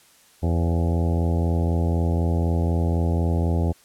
harmonic tone with a mistuned harmonic, 84 Hz, E2, 33 cents sharp, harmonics 1 / 2 / 3 / 4 / 5 / 6 / 7 / 8 / 9 / 10, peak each -20 / -26 / -30 / -32 / -34 / -36 / -37 / -38 / -39 / -40 dBFS, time 0.42-3.73 s, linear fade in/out 20 ms, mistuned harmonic 7, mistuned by -53 cents, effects white hiss -55 dBFS RMS until 3.84 s + low-pass 12000 Hz 12 dB/octave

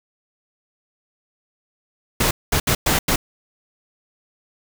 pink noise bursts at uneven times, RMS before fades -18 dBFS, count 5, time 2.2-2.31 / 2.52-2.6 / 2.67-2.75 / 2.86-2.99 / 3.08-3.16 s, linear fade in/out 5 ms, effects none

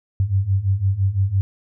sine beating tone pair, 93.8 / 99.7 Hz, F#2 / G2, +24 / +30 cents, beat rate 5.9 Hz, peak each -21 / -18 dBFS, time 0.2-1.41 s, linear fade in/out 0 ms, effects none

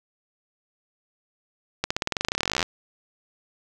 accelerating click train, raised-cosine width 0.2 ms, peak -6 dBFS, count 27, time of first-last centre 1.84-2.628 s, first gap 65 ms, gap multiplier 0.93, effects none

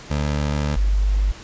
20% pulse / sine tone pair in turn, 73.42 / 49.56 Hz, D2 / G1, 0 / +20 cents, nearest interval perfect fifth, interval 680 cents, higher first, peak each -15 dBFS, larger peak neither, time 0.1-0.76 / 0.76-1.32 s, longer first, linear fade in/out 10 ms, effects pink hiss -40 dBFS RMS until 1.43 s + resampled to 16000 Hz

